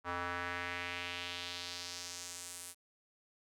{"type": "tone with band-pass filter sweep", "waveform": "square", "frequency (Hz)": 88, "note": "F2", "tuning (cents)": 14, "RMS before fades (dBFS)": -42, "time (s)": [0.04, 2.75], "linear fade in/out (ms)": 50, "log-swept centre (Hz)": [1200, 10000], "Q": 1.9, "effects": []}